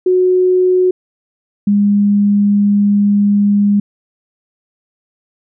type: tone pair in turn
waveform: sine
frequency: 366.9 / 203.7 Hz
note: F#4 / G#3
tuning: -15 / -33 cents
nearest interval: minor seventh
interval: 1018 cents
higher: first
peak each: -8 dBFS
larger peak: neither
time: 0.06-0.91 / 1.67-3.8 s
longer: second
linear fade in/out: 5 ms
effects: none